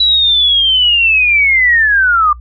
sine linear sweep, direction down, 3951 to 1174.7 Hz, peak -7 dBFS, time 0-2.33 s, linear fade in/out 5 ms, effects noise-tail reverb RT60 0.1 s tail -22 dB re dry + added 60 Hz sine -29 dBFS peak until 2.4 s

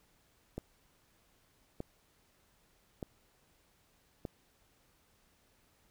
click train, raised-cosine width 2 ms, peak -25 dBFS, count 4, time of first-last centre 0.58-4.252 s, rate 0.817 Hz, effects pink hiss -70 dBFS RMS until 5.9 s

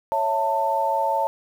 sine chord, A major, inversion first, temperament equal with one note detuned, 554.4 / 659.3 / 892.8 Hz, C#5 / E5 / A5, 0 / 0 / +25 cents, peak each -26 / -27 / -21 dBFS, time 0.12-1.27 s, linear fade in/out 0 ms, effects 8-bit

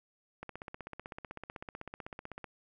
click train, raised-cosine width 0.5 ms, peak -27 dBFS, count 33, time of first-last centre 0.43-2.443 s, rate 15.9 Hz, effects none

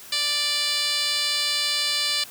10% pulse tone with band-pass filter, 587.3 Hz, D5, in tune, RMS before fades -24 dBFS, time 0.12-2.24 s, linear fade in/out 5 ms, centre 5000 Hz, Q 3.6, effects white hiss -43 dBFS RMS until 2.3 s

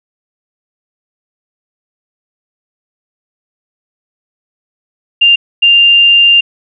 sine tone bursts at uneven times, 2794 Hz, F7, in tune, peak -3 dBFS, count 2, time 5.21-5.36 / 5.62-6.41 s, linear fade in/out 10 ms, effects none

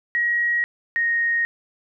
sine tone pair in turn, 1899 / 1864.2 Hz, A#6 / A#6, +32 / 0 cents, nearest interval unison, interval 32 cents, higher first, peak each -18 dBFS, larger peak neither, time 0.15-0.64 / 0.96-1.45 s, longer neither, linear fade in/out 0 ms, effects none

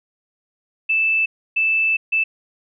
sine tone bursts at uneven times, 2637 Hz, E7, in tune, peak -15 dBFS, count 3, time 0.89-1.26 / 1.56-1.97 / 2.12-2.24 s, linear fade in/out 10 ms, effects none

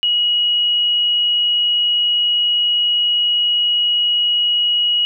sine tone, 2905 Hz, F#7, 32 cents flat, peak -13 dBFS, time 0.03-5.05 s, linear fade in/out 0 ms, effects none

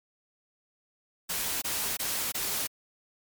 white noise bursts, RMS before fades -31 dBFS, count 4, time 1.29-2.673 s, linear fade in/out 10 ms, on 330 ms, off 21 ms, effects MP3 96 kbps

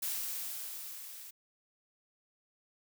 blue noise with level ramp, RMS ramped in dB -35 to -49 dBFS, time 0.02-1.31 s, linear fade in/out 10 ms, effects none

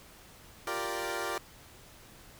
15% pulse chord, G minor seventh, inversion third, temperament equal, 349.2 / 392 / 466.2 / 587.3 Hz, F4 / G4 / Bb4 / D5, 0 / 0 / 0 / 0 cents, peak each -32 dBFS, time 0.67-1.38 s, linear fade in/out 2 ms, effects pink hiss -54 dBFS RMS until 2.39 s

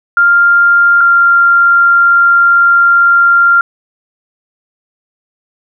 sine tone pair in turn, 1396.9 / 1388.9 Hz, F6 / F6, 0 / -10 cents, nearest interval unison, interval 10 cents, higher first, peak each -4 dBFS, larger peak neither, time 0.17-1.01 / 1.01-3.61 s, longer second, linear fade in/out 2 ms, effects none

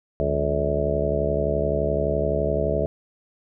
harmonic tone with a mistuned harmonic, 71.7 Hz, D2, 41 cents flat, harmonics 1 / 2 / 3 / 4 / 5 / 6 / 7 / 8 / 9, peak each -28 / -29 / -33 / -35 / -32 / -27 / -35 / -27 / -26 dBFS, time 0.2-2.86 s, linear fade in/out 0 ms, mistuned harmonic 2, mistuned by +130 cents, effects none

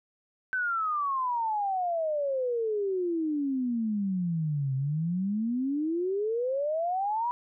sine exponential two-way sweep, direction down then up, 1540 to 130.81 to 986 Hz, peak -26 dBFS, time 0.53-7.31 s, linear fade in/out 0 ms, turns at 4.75 s, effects none

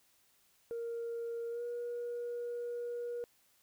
sine tone with pitch glide, 466.2 to 478.8 Hz, A#4 to A#4, 0 to +46 cents, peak -35 dBFS, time 0.71-3.24 s, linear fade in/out 0 ms, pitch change +46 cents, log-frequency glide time 1.5-1.63 s, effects tanh soft clip ceiling -34 dBFS + white hiss -70 dBFS RMS until 3.62 s

